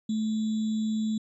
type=tone with sample-and-hold; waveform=sine; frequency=217.9 Hz; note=A3; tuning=17 cents flat; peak=-25 dBFS; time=0.09-1.18 s; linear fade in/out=5 ms; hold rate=3675 Hz; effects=resampled to 22050 Hz